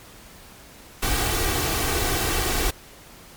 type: noise with comb filter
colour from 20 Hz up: pink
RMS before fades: -23 dBFS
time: 1.02-2.71 s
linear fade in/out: 10 ms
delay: 2.6 ms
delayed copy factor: +0.55
effects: pink hiss -46 dBFS RMS until 3.36 s + MP3 96 kbps